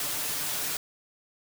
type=noise with comb filter; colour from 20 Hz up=white; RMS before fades=-31 dBFS; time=0-0.77 s; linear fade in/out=2 ms; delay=6.8 ms; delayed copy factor=+0.65; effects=none